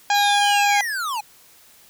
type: harmonic tone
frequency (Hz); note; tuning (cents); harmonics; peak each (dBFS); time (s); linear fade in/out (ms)
815; G#5; -33; 1 / 2 / 3 / 4 / 5 / 6 / 7 / 8 / 9; -17 / -23 / -27 / -29 / -31 / -33 / -34 / -35 / -36; 0.1-0.81; 2
type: linear sweep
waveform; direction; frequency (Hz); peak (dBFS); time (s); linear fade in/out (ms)
square; down; 4051 to 801; -24; 0.14-1.21; 10
effects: white hiss -51 dBFS RMS until 1.89 s